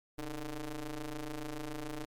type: ring-modulated tone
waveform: sawtooth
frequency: 147.5 Hz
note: D3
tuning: 8 cents sharp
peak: -31 dBFS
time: 0.18-2.05 s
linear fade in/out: 5 ms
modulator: 161 Hz
effects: MP3 96 kbps